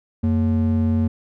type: ring-modulated tone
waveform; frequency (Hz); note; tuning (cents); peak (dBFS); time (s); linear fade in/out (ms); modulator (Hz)
triangle; 160; D#3; +49; -11; 0.23-1.08; 10; 69.6
effects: none